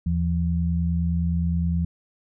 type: tone pair together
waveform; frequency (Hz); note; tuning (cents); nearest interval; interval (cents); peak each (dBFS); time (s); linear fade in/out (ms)
sine; 80.23 / 170; E2 / F3; -46 / -46; octave + minor second; 1300; -23; 0.06-1.85; 5
effects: none